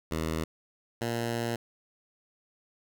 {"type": "tone pair in turn", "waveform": "10% pulse", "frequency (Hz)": [80, 117.11], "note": ["D#2", "A#2"], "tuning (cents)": [49, 8], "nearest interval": "perfect fifth", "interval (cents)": 659, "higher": "second", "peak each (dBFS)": -21, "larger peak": "neither", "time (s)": [[0.11, 0.44], [1.01, 1.56]], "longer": "second", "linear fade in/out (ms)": 5, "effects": []}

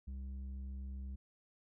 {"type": "tone with low-pass filter", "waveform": "square", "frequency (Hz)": 66.3, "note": "C2", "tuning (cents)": 23, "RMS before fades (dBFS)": -44, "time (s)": [0.07, 1.16], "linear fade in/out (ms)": 10, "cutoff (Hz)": 140, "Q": 4, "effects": []}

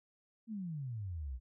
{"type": "exponential sweep", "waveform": "sine", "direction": "down", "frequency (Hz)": [233.1, 58.27], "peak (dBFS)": -38, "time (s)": [0.47, 1.4], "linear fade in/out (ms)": 50, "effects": []}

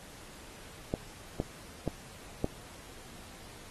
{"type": "clicks", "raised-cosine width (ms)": 2, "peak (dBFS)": -16, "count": 4, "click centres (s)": [0.939, 1.401, 1.877, 2.444], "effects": ["pink hiss -51 dBFS RMS until 3.7 s", "AAC 32 kbps"]}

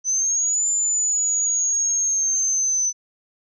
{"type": "exponential two-way sweep", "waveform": "sine", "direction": "up then down", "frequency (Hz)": [6050, 7140, 6050], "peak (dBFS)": -18, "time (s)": [0.04, 2.93], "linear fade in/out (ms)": 50, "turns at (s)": 0.68, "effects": []}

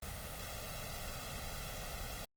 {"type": "noise with comb filter", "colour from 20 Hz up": "pink", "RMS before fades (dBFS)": -44, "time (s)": [0.02, 2.25], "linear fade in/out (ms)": 5, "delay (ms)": 1.5, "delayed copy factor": 0.75, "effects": ["Opus 24 kbps"]}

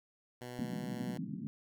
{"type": "tone", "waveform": "10% pulse", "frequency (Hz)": 123.47, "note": "B2", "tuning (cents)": 0, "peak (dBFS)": -35, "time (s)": [0.41, 1.18], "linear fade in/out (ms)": 5}
{"type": "band-pass noise", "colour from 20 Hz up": "pink", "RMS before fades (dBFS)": -40, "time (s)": [0.59, 1.47], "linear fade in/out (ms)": 0, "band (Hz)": [140, 270], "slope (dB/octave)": 48}
{"effects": []}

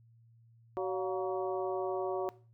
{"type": "harmonic tone with a mistuned harmonic", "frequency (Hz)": 188.2, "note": "F#3", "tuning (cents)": 30, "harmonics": [2, 3, 4, 5, 6], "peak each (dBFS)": [-34, -38, -40, -43, -44], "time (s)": [0.77, 2.29], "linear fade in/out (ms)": 0, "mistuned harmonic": 4, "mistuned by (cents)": -87, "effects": ["noise-tail reverb RT60 0.4 s tail -19 dB re dry", "added 115 Hz sine -59 dBFS peak until 2.53 s"]}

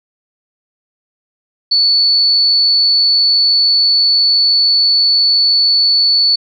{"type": "tone", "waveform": "sine", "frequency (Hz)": 4453, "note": "C#8", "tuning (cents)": 7, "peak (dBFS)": -8, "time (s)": [1.71, 6.36], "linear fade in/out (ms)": 10, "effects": []}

